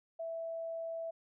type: tone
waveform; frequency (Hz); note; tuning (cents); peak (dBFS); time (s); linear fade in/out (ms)
sine; 659.3; E5; 0; -37; 0.19-1.11; 10
effects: none